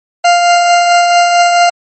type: tone with tremolo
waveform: 40% pulse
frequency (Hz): 698.5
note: F5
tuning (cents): 0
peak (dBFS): -3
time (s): 0.24-1.7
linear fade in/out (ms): 10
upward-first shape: triangle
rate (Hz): 4.5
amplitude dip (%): 40
effects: MP3 32 kbps